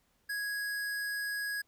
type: tone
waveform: square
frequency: 1661.2 Hz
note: G#6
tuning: in tune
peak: -34 dBFS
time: 0.29-1.62 s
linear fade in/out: 10 ms
effects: pink hiss -73 dBFS RMS until 1.67 s